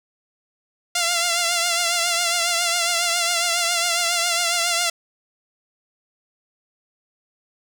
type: tone with vibrato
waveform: 5% pulse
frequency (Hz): 690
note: F5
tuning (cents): -21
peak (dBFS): -7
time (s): 0.95-4.9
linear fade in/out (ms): 5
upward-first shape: triangle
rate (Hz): 7.3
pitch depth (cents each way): 58
effects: none